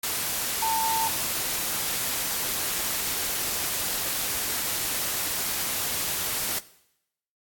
sine tone in noise, 897 Hz, A5, 33 cents sharp, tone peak -23 dBFS, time 0.62-1.08 s, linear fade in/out 5 ms, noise white, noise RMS -28 dBFS, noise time 0.03-6.59 s, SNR +2 dB, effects noise-tail reverb RT60 0.8 s tail -18 dB re dry + AAC 64 kbps

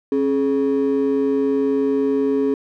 triangle ring-modulated tone, 347.1 Hz, F4, 11 cents flat, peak -10 dBFS, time 0.12-2.54 s, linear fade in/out 0 ms, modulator 75.2 Hz, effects tanh soft clip ceiling -9 dBFS

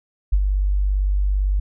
sine tone with ADSR envelope, 48.87 Hz, G1, 5 cents flat, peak -11 dBFS, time 0.32-1.6 s, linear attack 12 ms, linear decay 56 ms, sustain -5 dB, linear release 9 ms, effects none

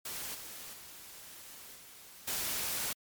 white noise with level steps, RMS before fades -40 / -46 / -50 / -53 / -35 dBFS, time 0.05-2.93 s, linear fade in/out 5 ms, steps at 0.34 / 0.73 / 1.75 / 2.27 s, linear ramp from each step 10 ms, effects MP3 96 kbps

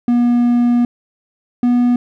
triangle tone pair in turn, 240.7 / 243.8 Hz, B3 / B3, -44 / -22 cents, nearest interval unison, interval 22 cents, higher second, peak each -8 dBFS, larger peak neither, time 0.08-0.85 / 1.63-1.96 s, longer first, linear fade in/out 2 ms, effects none

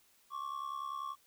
triangle ring-modulated tone, 1118 Hz, C#6, 14 cents sharp, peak -33 dBFS, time 0.3-1.16 s, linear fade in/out 50 ms, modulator 35.1 Hz, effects white hiss -68 dBFS RMS until 1.26 s

